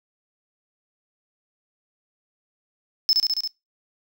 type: tone with echo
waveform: triangle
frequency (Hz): 5240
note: E8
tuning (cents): -11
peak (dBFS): -13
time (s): 3.09-3.13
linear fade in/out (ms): 0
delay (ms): 69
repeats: 5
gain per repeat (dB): -2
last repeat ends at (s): 3.475
effects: noise-tail reverb RT60 0.2 s tail -21 dB re dry